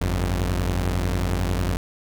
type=tone pair together; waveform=sawtooth; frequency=50.23 / 89.5 Hz; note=G1 / F2; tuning=+43 / +43 cents; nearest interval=minor seventh; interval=1000 cents; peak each=-20 dBFS; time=0.01-1.77 s; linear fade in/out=0 ms; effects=none